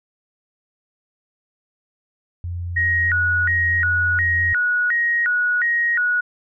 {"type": "tone", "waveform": "sine", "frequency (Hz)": 87.31, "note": "F2", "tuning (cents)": 0, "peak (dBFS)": -24, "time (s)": [2.44, 4.53], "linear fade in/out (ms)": 0}
{"type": "tone with vibrato", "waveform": "sine", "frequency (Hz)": 1658, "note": "G#6", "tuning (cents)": -3, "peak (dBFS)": -16, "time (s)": [2.76, 6.21], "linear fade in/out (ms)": 10, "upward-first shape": "square", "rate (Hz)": 1.4, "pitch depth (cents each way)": 220}
{"effects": []}